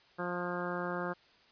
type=harmonic tone with a mistuned harmonic; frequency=176.8 Hz; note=F3; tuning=22 cents sharp; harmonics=1 / 2 / 3 / 4 / 5 / 6 / 7 / 8 / 9; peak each=-40 / -40 / -40 / -44 / -45 / -44 / -43 / -44 / -44 dBFS; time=0.18-1.14 s; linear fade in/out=20 ms; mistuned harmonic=9; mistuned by=+16 cents; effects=white hiss -63 dBFS RMS until 1.51 s + resampled to 11025 Hz